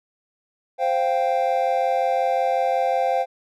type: chord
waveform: triangle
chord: C suspended fourth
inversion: none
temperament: equal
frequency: 523.3 / 698.5 / 784 Hz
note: C5 / F5 / G5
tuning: 0 / 0 / 0 cents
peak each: -21 dBFS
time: 0.78-3.26 s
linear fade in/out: 50 ms
effects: none